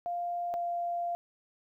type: tone pair in turn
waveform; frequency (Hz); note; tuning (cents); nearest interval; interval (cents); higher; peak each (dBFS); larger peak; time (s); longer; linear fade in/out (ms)
sine; 698.5 / 693.7; F5 / F5; 0 / -12; unison; 12; first; -31 / -30; second; 0.06-0.54 / 0.54-1.15; second; 0
effects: 12-bit